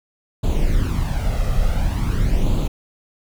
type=noise with flanger; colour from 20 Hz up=brown; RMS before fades=-18 dBFS; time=0.43-2.68 s; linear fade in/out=10 ms; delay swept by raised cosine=0.27 to 1.57 ms; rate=0.47 Hz; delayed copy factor=+0.65; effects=none